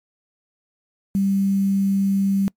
sine tone with quantisation, 196 Hz, G3, in tune, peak -16 dBFS, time 1.15-2.48 s, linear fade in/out 0 ms, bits 7, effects noise-tail reverb RT60 0.1 s tail -25 dB re dry + MP3 96 kbps

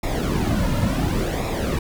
brown noise with flanger, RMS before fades -22 dBFS, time 0.03-1.79 s, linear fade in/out 5 ms, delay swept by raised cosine 0.65 to 2.65 ms, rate 0.7 Hz, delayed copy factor -0.7, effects none

